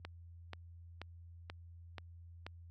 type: click train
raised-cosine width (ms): 0.3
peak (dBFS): -28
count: 6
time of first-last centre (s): 0.05-2.465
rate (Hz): 2.07
effects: added 85 Hz sine -47 dBFS peak until 2.7 s + high-pass 100 Hz 12 dB/octave